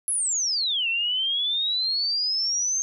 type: exponential two-way sweep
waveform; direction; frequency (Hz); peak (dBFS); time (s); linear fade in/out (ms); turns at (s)
sine; down then up; 11160 to 2667 to 6410; -22; 0.08-2.82; 0; 0.88
effects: none